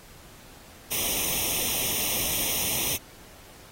white noise with comb filter, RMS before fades -27 dBFS, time 0.91-2.97 s, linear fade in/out 10 ms, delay 0.33 ms, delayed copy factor +1, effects pink hiss -50 dBFS RMS until 3.71 s + AAC 48 kbps

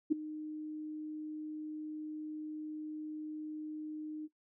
sine tone with ADSR envelope, 307.1 Hz, D#4, 23 cents flat, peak -22 dBFS, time 0.1-4.28 s, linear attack 22 ms, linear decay 9 ms, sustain -17 dB, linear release 31 ms, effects noise-tail reverb RT60 0.1 s tail -17 dB re dry

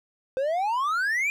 triangle exponential sweep, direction up, 509 to 2439 Hz, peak -21 dBFS, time 0.37-1.3 s, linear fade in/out 0 ms, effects none

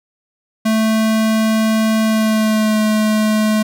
square tone with pitch glide, 220 to 215.3 Hz, A3 to A3, 0 to -37 cents, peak -13 dBFS, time 0.65-3.63 s, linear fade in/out 10 ms, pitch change -37 cents, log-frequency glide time 2.03-2.79 s, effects none

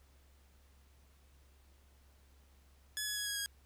10% pulse tone with pitch steps, 1703 / 1687.3 / 1671.8 / 1656.4 / 1641.2 Hz, G#6 / G#6 / G#6 / G#6 / G#6, +43 / +27 / +11 / -5 / -21 cents, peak -27 dBFS, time 2.97-3.46 s, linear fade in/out 0 ms, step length 98 ms, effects added 68 Hz sine -62 dBFS peak until 3.65 s + pink hiss -70 dBFS RMS until 3.65 s

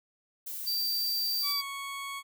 violet noise, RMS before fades -38 dBFS, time 0.46-1.53 s, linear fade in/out 10 ms
square tone, 4665 Hz, D8, 12 cents flat, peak -29 dBFS, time 0.66-1.62 s, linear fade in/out 20 ms
20% pulse tone with pitch glide, 1145 to 1108.6 Hz, D6 to C#6, -44 to 0 cents, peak -31 dBFS, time 1.42-2.23 s, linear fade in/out 50 ms, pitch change -56 cents, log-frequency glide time 1.53-1.63 s
effects none

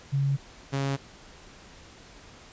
sine / sawtooth tone pair in turn, 138.59 / 137.55 Hz, C#3 / C#3, 0 / -13 cents, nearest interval unison, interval 13 cents, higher first, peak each -22 dBFS, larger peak neither, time 0.12-0.37 / 0.72-0.97 s, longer neither, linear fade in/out 20 ms, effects pink hiss -50 dBFS RMS until 2.52 s + resampled to 16000 Hz

